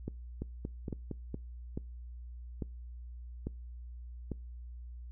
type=two click trains; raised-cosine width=3 ms; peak=-24 / -23 dBFS; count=5 / 6; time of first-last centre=0.42-1.344 / 0.08-4.317 s; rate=4.33 / 1.18 Hz; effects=noise-tail reverb RT60 0.3 s tail -25 dB re dry + added 60 Hz sine -43 dBFS peak until 5.11 s